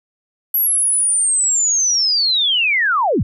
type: linear sweep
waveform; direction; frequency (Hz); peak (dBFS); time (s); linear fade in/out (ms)
sine; down; 11810 to 53.5; -13; 0.54-3.23; 5
effects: none